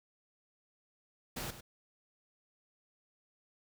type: noise with echo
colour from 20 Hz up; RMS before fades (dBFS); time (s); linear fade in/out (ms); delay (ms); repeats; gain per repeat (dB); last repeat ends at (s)
pink; -40; 1.36-1.51; 10; 100; 1; -11; 1.61
effects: none